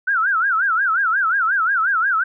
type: tone with vibrato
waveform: sine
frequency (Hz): 1452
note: F#6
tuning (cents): -33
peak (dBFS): -15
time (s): 0.07-2.24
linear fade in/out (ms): 10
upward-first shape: sine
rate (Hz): 5.6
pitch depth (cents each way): 210
effects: none